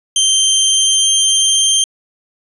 20% pulse tone with pitch glide, 3136 to 3160 Hz, G7 to G7, 0 to +13 cents, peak -4 dBFS, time 0.16-1.84 s, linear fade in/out 2 ms, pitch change +13 cents, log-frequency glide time 0.38-1.64 s, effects resampled to 24000 Hz

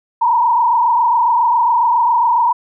sine tone with frequency modulation, 950 Hz, A#5, 33 cents sharp, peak -10 dBFS, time 0.21-2.53 s, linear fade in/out 10 ms, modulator 27.3 Hz, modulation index 1.7, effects none

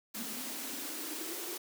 white noise with high-pass filter sweep, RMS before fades -40 dBFS, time 0.14-1.58 s, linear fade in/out 10 ms, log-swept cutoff 220 to 360 Hz, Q 9.3, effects none

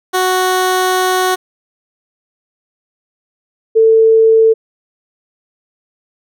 15% pulse / sine tone pair in turn, 370 / 446.2 Hz, F#4 / A4, 0 / +24 cents, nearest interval minor third, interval 324 cents, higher second, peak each -5 dBFS, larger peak neither, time 0.13-1.36 / 3.75-4.54 s, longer first, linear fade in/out 20 ms, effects none

